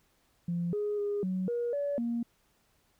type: tone with pitch steps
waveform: sine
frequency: 172.3 / 415.8 / 409.3 / 185.7 / 477 / 572 / 235.1 Hz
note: F3 / G#4 / G#4 / F#3 / A#4 / D5 / A#3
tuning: -23 / +2 / -25 / +7 / +40 / -46 / +15 cents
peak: -28 dBFS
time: 0.48-2.23 s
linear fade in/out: 5 ms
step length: 250 ms
effects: tanh soft clip ceiling -24 dBFS + pink hiss -70 dBFS RMS until 2.99 s